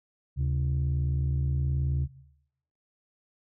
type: tone pair together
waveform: sine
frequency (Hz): 74.8 / 133.82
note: D2 / C3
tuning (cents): +32 / +39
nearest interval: minor seventh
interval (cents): 1007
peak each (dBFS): -25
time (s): 0.36-2.08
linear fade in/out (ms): 50
effects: noise-tail reverb RT60 0.8 s tail -19 dB re dry + tanh soft clip ceiling -21 dBFS